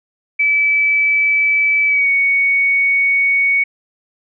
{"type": "tone with pitch glide", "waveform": "sine", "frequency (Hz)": [2303, 2230], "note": ["D7", "C#7"], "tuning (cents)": [-34, 10], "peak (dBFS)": -11, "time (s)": [0.39, 3.64], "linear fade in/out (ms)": 10, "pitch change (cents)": -56, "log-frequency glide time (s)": [1.87, 2.09], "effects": []}